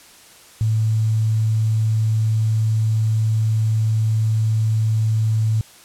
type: tone with quantisation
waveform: sine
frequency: 110 Hz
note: A2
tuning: in tune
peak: -15 dBFS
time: 0.61-5.61 s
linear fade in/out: 0 ms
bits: 7
effects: white hiss -46 dBFS RMS until 5.84 s + low-pass 11000 Hz 12 dB/octave